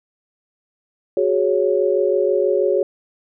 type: chord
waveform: sine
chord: F# suspended second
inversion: none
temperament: just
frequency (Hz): 370 / 416.2 / 555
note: F#4 / G#4 / C#5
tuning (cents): 0 / +4 / +2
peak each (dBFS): -19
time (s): 1.17-2.83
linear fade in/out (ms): 2
effects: none